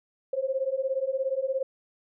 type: beating tone pair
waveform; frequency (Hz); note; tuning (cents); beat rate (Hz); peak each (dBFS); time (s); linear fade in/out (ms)
sine; 522 / 539; C5 / C#5; -4 / -49; 17; -29 / -28; 0.33-1.63; 5
effects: none